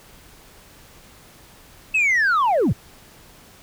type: linear sweep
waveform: sine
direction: down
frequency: 2650 to 68.4 Hz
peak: -13 dBFS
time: 1.94-2.73 s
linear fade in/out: 10 ms
effects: tanh soft clip ceiling -14 dBFS + pink hiss -48 dBFS RMS until 3.62 s